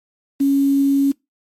sine tone with quantisation, 277.2 Hz, C#4, in tune, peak -12 dBFS, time 0.4-1.12 s, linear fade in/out 10 ms, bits 6, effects noise-tail reverb RT60 0.2 s tail -23 dB re dry + MP3 64 kbps

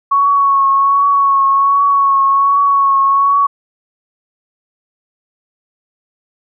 sine tone with vibrato, 1108.7 Hz, C#6, in tune, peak -8 dBFS, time 0.11-3.47 s, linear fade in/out 10 ms, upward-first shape triangle, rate 1.3 Hz, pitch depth 28 cents each way, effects none

